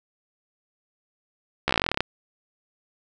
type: slowing click train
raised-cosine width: 0.3 ms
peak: -5 dBFS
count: 16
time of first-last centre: 1.68-2.006 s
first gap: 14 ms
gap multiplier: 1.06
effects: none